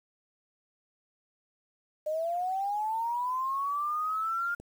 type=linear sweep; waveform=sine; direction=up; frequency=605 to 1413 Hz; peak=-28 dBFS; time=2.06-4.55 s; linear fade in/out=10 ms
type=click; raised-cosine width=2 ms; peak=-33 dBFS; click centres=4.6 s
effects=9-bit